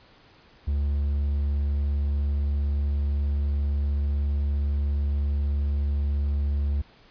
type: tone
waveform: triangle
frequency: 71.5 Hz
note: D2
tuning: 46 cents flat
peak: -20 dBFS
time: 0.67-6.82 s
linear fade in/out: 10 ms
effects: pink hiss -55 dBFS RMS until 7.1 s + resampled to 11025 Hz